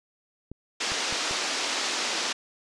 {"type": "clicks", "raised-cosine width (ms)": 3, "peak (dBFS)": -26, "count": 4, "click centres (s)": [0.516, 0.919, 1.126, 1.311]}
{"type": "band-pass noise", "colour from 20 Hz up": "white", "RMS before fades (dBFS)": -29, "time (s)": [0.8, 2.33], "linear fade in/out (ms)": 10, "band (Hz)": [250, 6100], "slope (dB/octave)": 24}
{"effects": ["resampled to 24000 Hz"]}